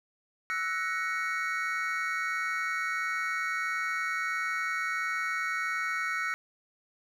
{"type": "chord", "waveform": "triangle", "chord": "F# dominant seventh", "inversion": "third", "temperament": "equal with one note detuned", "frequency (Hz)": [1318.5, 1480, 1888.5, 2217], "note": ["E6", "F#6", "A#6", "C#7"], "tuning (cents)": [0, 0, 22, 0], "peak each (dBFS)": -33, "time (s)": [0.5, 6.34], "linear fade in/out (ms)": 0, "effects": []}